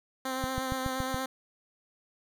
10% pulse tone with vibrato, 261.1 Hz, C4, 3 cents flat, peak -23 dBFS, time 0.25-1.26 s, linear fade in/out 5 ms, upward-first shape sine, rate 8.5 Hz, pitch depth 18 cents each way
click train, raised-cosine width 5 ms, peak -21 dBFS, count 6, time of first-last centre 0.44-1.144 s, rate 7.1 Hz
effects none

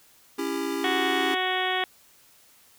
square chord, C# diminished, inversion none, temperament just, 277.2 / 332.6 / 399.1 Hz, C#4 / E4 / G4, 0 / +16 / +31 cents, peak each -32 dBFS, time 0.38-1.35 s, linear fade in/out 10 ms
harmonic tone, 370.7 Hz, F#4, 3 cents sharp, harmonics 1 / 2 / 3 / 4 / 5 / 6 / 7 / 8 / 9 / 10, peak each -32 / -29 / -34 / -35 / -30 / -34 / -39 / -36 / -32 / -42 dBFS, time 0.84-1.84 s, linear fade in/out 2 ms
effects white hiss -57 dBFS RMS until 2.78 s

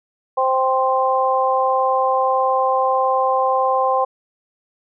harmonic tone, 261.6 Hz, C4, in tune, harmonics 2 / 3 / 4, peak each -19 / -19 / -19 dBFS, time 0.37-4.05 s, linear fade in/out 10 ms, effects none

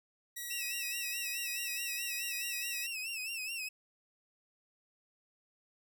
5% pulse tone, 1922 Hz, B6, 48 cents flat, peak -29 dBFS, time 0.36-2.87 s, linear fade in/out 10 ms
sawtooth tone with vibrato, 2637 Hz, E7, in tune, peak -34 dBFS, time 0.5-3.69 s, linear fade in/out 10 ms, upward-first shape sine, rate 4.7 Hz, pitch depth 94 cents each way
effects none

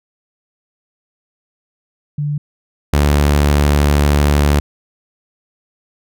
sine / sawtooth tone pair in turn, 146.83 / 72.76 Hz, D3 / D2, 0 / -16 cents, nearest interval octave, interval 1216 cents, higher first, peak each -16 / -6 dBFS, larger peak second, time 2.18-2.38 / 2.93-4.6 s, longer second, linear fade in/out 5 ms, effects none

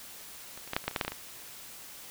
clicks, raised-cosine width 0.3 ms, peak -28 / -30 / -16 / -10 / -28 / -12 / -27 / -12 / -11 / -18 / -14 / -21 dBFS, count 12, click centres 0.576 / 0.676 / 0.734 / 0.765 / 0.841 / 0.88 / 0.912 / 0.962 / 1.012 / 1.049 / 1.08 / 1.12 s, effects white hiss -47 dBFS RMS until 2.1 s

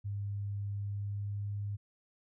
sine tone with pitch glide, 101.1 to 101.98 Hz, G#2 to G#2, -46 to -31 cents, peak -34 dBFS, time 0.04-1.77 s, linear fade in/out 20 ms, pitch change +15 cents, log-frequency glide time 0.79-1.53 s, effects none

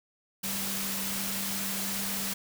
sine tone in noise, 196 Hz, G3, in tune, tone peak -38 dBFS, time 0.43-2.34 s, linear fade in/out 10 ms, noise white, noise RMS -33 dBFS, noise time 0.43-2.34 s, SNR -8 dB, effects none

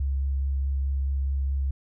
sine tone with vibrato, 68.2 Hz, C#2, 28 cents flat, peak -23 dBFS, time 0-1.71 s, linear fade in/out 5 ms, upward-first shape triangle, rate 4.7 Hz, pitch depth 15 cents each way, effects none

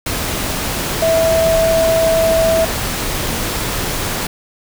sine tone in noise, 654 Hz, E5, 14 cents flat, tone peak -11 dBFS, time 1.02-2.65 s, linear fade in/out 5 ms, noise pink, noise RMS -20 dBFS, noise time 0.06-4.27 s, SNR +6 dB, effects none

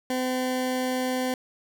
20% pulse tone, 255.4 Hz, C4, 42 cents flat, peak -20 dBFS, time 0.1-1.34 s, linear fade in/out 2 ms, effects none

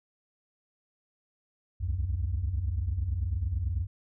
sine tone cluster, 61.6 / 70.7 / 91 Hz, B1 / C#2 / F#2, -4 / +35 / -28 cents, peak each -33 / -31 / -29 dBFS, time 1.8-3.87 s, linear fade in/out 20 ms, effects tanh soft clip ceiling -21 dBFS

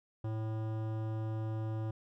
sine tone with hard clipping, 110 Hz, A2, in tune, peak -36 dBFS, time 0.24-1.91 s, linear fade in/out 5 ms, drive 16 dB, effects none

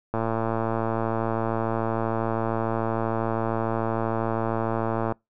click train, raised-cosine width 1 ms, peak -12 dBFS, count 564, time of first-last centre 0.14-5.122 s, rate 113 Hz, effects noise-tail reverb RT60 0.2 s tail -26 dB re dry

